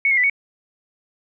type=tone with pitch steps; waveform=sine; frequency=2216 / 2142 / 1987 / 2228 Hz; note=C#7 / C7 / B6 / C#7; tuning=-1 / +40 / +10 / +8 cents; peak=-14 dBFS; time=0.05-0.298 s; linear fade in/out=2 ms; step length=62 ms; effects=none